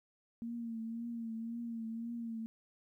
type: tone with vibrato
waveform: sine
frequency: 230 Hz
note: A#3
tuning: 23 cents flat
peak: -38 dBFS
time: 0.42-2.46 s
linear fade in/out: 0 ms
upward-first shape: triangle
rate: 1.9 Hz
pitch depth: 52 cents each way
effects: 13-bit

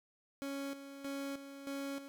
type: tone with tremolo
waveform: 30% pulse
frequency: 277.2 Hz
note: C#4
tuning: in tune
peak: -36 dBFS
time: 0.42-2.08 s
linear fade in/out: 0 ms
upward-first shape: square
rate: 1.6 Hz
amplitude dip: 65%
effects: none

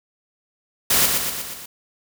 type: noise with echo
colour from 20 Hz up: white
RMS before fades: -17 dBFS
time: 0.9-1.06 s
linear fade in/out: 5 ms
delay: 120 ms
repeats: 5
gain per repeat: -4 dB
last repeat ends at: 1.66 s
effects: none

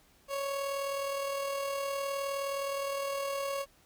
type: tone with amplitude modulation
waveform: 30% pulse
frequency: 554.4 Hz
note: C#5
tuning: in tune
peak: -28 dBFS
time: 0.28-3.66 s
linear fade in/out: 50 ms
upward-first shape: sine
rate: 39.4 Hz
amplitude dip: 35%
effects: pink hiss -64 dBFS RMS until 3.85 s

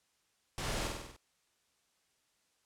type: noise with echo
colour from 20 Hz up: pink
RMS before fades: -38 dBFS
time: 0.58-0.87 s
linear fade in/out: 0 ms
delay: 49 ms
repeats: 6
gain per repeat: -3 dB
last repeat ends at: 1.164 s
effects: white hiss -75 dBFS RMS until 2.65 s + low-pass 9000 Hz 12 dB/octave

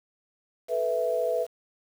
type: chord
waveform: sine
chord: A suspended second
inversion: none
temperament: equal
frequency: 440 / 493.9 / 659.3 Hz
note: A4 / B4 / E5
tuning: 0 / 0 / 0 cents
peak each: -32 / -27 / -27 dBFS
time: 0.68-1.47 s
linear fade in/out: 50 ms
effects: 8-bit

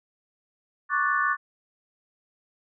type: chord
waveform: sine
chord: D major seventh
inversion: third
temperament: equal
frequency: 1108.7 / 1174.7 / 1480 / 1760 Hz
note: C#6 / D6 / F#6 / A6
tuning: 0 / 0 / 0 / 0 cents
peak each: -27 dBFS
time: 0.89-1.37 s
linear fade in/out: 50 ms
effects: none

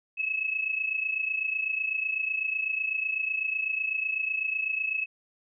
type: tone pair together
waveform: sine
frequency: 2581 / 2609 Hz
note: E7 / E7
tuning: -37 / -18 cents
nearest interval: unison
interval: 19 cents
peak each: -28 / -32 dBFS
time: 0.17-5.06 s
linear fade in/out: 20 ms
effects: none

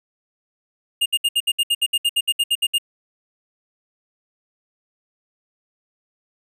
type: tone bursts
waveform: square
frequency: 2831 Hz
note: F7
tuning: 23 cents sharp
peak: -16 dBFS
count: 16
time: 1.01-2.784 s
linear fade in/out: 10 ms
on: 49 ms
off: 66 ms
effects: resampled to 32000 Hz

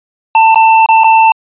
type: tone with dropouts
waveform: square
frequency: 891 Hz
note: A5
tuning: 22 cents sharp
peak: -4 dBFS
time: 0.35-1.32 s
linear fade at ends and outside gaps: 2 ms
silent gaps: 0.546-0.557 / 0.861-0.888 / 1.036-1.043 s
effects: resampled to 8000 Hz

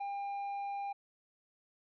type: tone with tanh clipping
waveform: triangle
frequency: 801 Hz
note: G5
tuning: 37 cents sharp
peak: -37 dBFS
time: 0-0.93 s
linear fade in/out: 10 ms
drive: 9 dB
effects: none

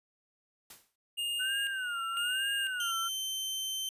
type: noise with exponential decay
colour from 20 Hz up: white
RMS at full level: -46 dBFS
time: 0.7-0.96 s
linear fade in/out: 5 ms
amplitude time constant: 55 ms
type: tone with tremolo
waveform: square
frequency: 2830 Hz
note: F7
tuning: 22 cents sharp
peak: -32 dBFS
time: 1.17-2.92 s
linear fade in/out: 20 ms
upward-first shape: square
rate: 1 Hz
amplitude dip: 65%
type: tone with vibrato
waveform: sine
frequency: 1481 Hz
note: F#6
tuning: 1 cent sharp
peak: -33 dBFS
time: 1.39-3.09 s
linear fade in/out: 20 ms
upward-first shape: sine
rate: 1.1 Hz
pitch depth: 160 cents each way
type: tone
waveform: sawtooth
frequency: 3098 Hz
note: G7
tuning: 21 cents flat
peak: -30 dBFS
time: 2.8-3.89 s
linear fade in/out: 2 ms
effects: resampled to 32000 Hz

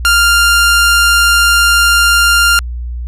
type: tone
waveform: sawtooth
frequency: 1396.9 Hz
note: F6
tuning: in tune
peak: -3 dBFS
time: 0.05-2.59 s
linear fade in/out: 0 ms
effects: added 60 Hz sine -18 dBFS peak until 3.07 s + resampled to 32000 Hz

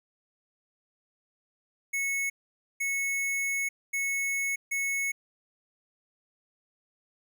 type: tone bursts at uneven times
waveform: square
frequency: 2200 Hz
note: C#7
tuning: 14 cents flat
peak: -28 dBFS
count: 4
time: 1.93-2.3 / 2.8-3.69 / 3.93-4.56 / 4.71-5.12 s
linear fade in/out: 10 ms
effects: none

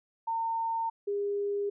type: tone pair in turn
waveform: sine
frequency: 910 / 405.4 Hz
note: A#5 / G#4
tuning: -42 / -42 cents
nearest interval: octave + major second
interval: 1400 cents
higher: first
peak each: -28 dBFS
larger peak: neither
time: 0.27-0.9 / 1.07-1.7 s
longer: neither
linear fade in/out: 10 ms
effects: none

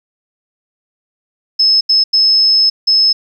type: tone bursts at uneven times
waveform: sine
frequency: 5200 Hz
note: E8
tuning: 24 cents flat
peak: -7 dBFS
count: 4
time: 1.59-1.81 / 1.89-2.04 / 2.13-2.7 / 2.87-3.13 s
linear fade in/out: 10 ms
effects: 8-bit

